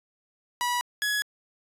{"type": "tone pair in turn", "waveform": "sawtooth", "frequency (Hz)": [974, 1682.9], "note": ["B5", "G#6"], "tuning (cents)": [-24, 22], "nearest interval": "major sixth", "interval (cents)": 946, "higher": "second", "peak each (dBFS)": -21, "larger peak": "neither", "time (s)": [[0.61, 0.81], [1.02, 1.22]], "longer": "neither", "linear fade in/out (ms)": 0, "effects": ["resampled to 32000 Hz"]}